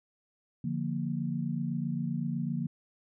sine chord, Bb major, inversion first, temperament equal, 146.83 / 174.61 / 233.1 Hz, D3 / F3 / Bb3, 0 / 0 / 0 cents, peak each -34 dBFS, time 0.64-2.67 s, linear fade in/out 5 ms, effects none

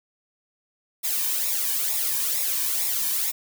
blue noise with flanger, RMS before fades -25 dBFS, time 1.03-3.32 s, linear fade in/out 20 ms, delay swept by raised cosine 0.65 to 1.51 ms, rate 2.2 Hz, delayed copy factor -0.7, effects none

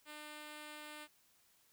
5% pulse tone, 300.9 Hz, D4, 42 cents sharp, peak -37 dBFS, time 0.05-1.08 s, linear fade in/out 50 ms, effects white hiss -71 dBFS RMS until 1.72 s

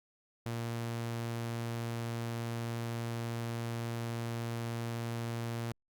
sawtooth tone, 116.54 Hz, A#2, in tune, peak -31 dBFS, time 0.46-5.72 s, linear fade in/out 0 ms, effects Opus 48 kbps

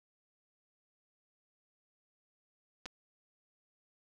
clicks, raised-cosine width 0.2 ms, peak -26 dBFS, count 2, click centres 2.857 / 2.861 s, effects none

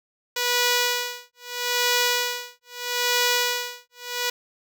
5% pulse tone with tremolo, 488.4 Hz, B4, 19 cents flat, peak -7 dBFS, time 0.36-4.3 s, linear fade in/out 5 ms, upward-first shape sine, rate 0.78 Hz, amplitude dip 100%, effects none

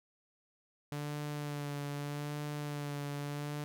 sawtooth tone with vibrato, 145.8 Hz, D3, 12 cents flat, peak -33 dBFS, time 0.92-3.64 s, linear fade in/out 0 ms, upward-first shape sine, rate 0.81 Hz, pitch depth 25 cents each way, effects none

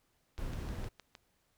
click train, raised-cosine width 0.2 ms, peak -32 dBFS, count 6, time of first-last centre 0.38-1.152 s, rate 6.48 Hz
brown noise, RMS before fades -39 dBFS, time 0.38-0.89 s, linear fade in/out 10 ms
effects pink hiss -75 dBFS RMS until 1.57 s

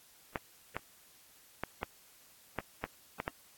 clicks, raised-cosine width 0.5 ms, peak -18 dBFS, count 8, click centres 0.358 / 0.766 / 1.636 / 1.831 / 2.587 / 2.84 / 3.201 / 3.279 s, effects white hiss -61 dBFS RMS until 3.57 s + AAC 64 kbps

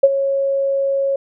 sine tone with ADSR envelope, 549 Hz, C#5, 17 cents flat, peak -3 dBFS, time 0.03-1.16 s, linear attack 8 ms, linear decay 41 ms, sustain -12 dB, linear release 4 ms, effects none

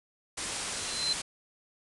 white low-pass noise, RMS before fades -36 dBFS, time 0.37-1.22 s, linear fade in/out 10 ms, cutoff 10000 Hz, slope 96 dB/octave
sine tone with exponential growth, 4086 Hz, C8, 42 cents flat, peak -24 dBFS, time 0.57-1.13 s, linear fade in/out 5 ms, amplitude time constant 120 ms
effects none

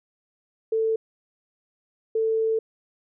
sine tone pair in turn, 444.7 / 444.7 Hz, A4 / A4, +18 / +18 cents, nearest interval unison, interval 0 cents, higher neither, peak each -20 dBFS, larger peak neither, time 0.72-0.96 / 2.15-2.59 s, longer second, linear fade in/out 5 ms, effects none

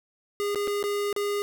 square tone with dropouts, 408.5 Hz, G#4, 29 cents flat, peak -26 dBFS, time 0.4-1.42 s, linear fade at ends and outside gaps 0 ms, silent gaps 0.547-0.557 / 0.674-0.678 / 0.828-0.839 / 1.128-1.163 s, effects none

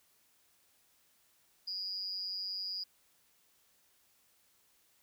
sine tone with amplitude modulation, 4898 Hz, D#8, 28 cents flat, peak -32 dBFS, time 1.67-2.84 s, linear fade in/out 10 ms, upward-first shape sine, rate 189 Hz, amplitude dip 80%, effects tanh soft clip ceiling -28 dBFS + white hiss -70 dBFS RMS until 5.02 s

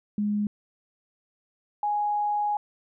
sine tone pair in turn, 207.7 / 830.8 Hz, G#3 / G#5, 0 / 0 cents, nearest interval 2 octaves, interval 2400 cents, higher second, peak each -23 dBFS, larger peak neither, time 0.18-0.47 / 1.83-2.57 s, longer second, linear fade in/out 2 ms, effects none

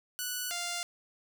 5% pulse tone pair in turn, 1480 / 698.5 Hz, F#6 / F5, 0 / 0 cents, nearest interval octave + minor second, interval 1300 cents, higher first, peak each -22 dBFS, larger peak neither, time 0.19-0.51 / 0.51-0.83 s, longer neither, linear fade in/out 0 ms, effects none

